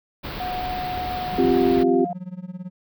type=band-stop noise; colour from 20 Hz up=pink; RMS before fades=-32 dBFS; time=0.23-1.84 s; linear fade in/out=20 ms; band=4700 to 15000 Hz; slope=48 dB/octave
type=tone with pitch glide; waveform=sine; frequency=730 to 703.5 Hz; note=F#5 to F5; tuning=-24 to +12 cents; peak=-26 dBFS; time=0.4-2.13 s; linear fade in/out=2 ms; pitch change=-64 cents; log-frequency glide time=1.54-1.79 s
type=tone with tremolo; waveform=triangle; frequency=181.7 Hz; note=F#3; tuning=31 cents flat; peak=-26 dBFS; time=1.32-2.7 s; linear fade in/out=5 ms; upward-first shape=sine; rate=18 Hz; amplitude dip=90%
type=chord; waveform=sine; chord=C suspended fourth; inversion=none; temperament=equal; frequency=261.6 / 349.2 / 392 Hz; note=C4 / F4 / G4; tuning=0 / 0 / 0 cents; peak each=-20 dBFS; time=1.38-2.05 s; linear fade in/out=5 ms
effects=none